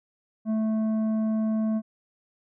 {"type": "tone with tanh clipping", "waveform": "sine", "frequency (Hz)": 218.9, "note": "A3", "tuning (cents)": -9, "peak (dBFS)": -24, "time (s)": [0.45, 1.82], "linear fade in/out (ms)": 50, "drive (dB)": 8, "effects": []}